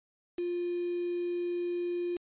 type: tone with quantisation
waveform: sine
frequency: 350.3 Hz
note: F4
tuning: 5 cents sharp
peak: -30 dBFS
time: 0.38-2.17 s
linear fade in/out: 5 ms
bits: 7
effects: resampled to 8000 Hz